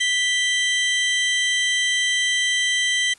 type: tone pair together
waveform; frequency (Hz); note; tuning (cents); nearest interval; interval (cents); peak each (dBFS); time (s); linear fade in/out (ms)
40% pulse; 1974 / 3134; B6 / G7; -1 / -1; minor sixth; 800; -20 / -21; 0-3.14; 10
effects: white hiss -52 dBFS RMS until 3.18 s + resampled to 24000 Hz